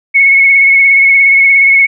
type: tone with vibrato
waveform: sine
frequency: 2198 Hz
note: C#7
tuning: 15 cents flat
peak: -3 dBFS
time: 0.14-1.87 s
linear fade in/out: 20 ms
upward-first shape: sine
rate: 17 Hz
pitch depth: 24 cents each way
effects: none